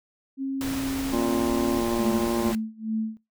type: tone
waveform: sine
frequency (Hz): 269.7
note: C#4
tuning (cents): -47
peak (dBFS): -26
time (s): 0.37-1.83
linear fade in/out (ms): 50
type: noise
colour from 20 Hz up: pink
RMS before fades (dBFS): -34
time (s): 0.61-2.55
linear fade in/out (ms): 0
type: harmonic tone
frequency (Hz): 116.54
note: A#2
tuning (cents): 0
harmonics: 2 / 3 / 4 / 5 / 6 / 7 / 8 / 9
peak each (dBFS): -27 / -26 / -38 / -33 / -43 / -37 / -41 / -36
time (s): 1.12-2.53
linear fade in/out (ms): 20
type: tone with tremolo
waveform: sine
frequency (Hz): 220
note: A3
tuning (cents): 0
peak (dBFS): -23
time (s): 1.99-3.17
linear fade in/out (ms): 0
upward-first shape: sine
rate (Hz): 2.3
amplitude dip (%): 95
effects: noise-tail reverb RT60 0.2 s tail -22 dB re dry